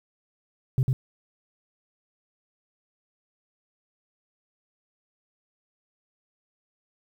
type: tone with echo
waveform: sine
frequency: 130 Hz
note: C3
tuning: 11 cents flat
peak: -16 dBFS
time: 0.78-0.83 s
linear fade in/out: 0 ms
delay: 100 ms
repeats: 1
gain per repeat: -2 dB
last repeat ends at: 0.93 s
effects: tanh soft clip ceiling -16 dBFS + 9-bit